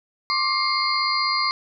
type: tone cluster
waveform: sine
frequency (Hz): 1072 / 1168 / 2119 / 4238 / 4761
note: C6 / D6 / C7 / C8 / D8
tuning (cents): +42 / -10 / +21 / +21 / +23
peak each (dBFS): -26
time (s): 0.3-1.51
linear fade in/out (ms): 0
effects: none